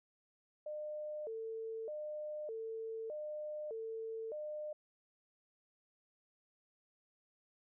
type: tone with vibrato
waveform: sine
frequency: 520 Hz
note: C5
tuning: 11 cents flat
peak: -40 dBFS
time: 0.66-4.73 s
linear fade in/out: 5 ms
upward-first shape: square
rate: 0.82 Hz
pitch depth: 260 cents each way
effects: none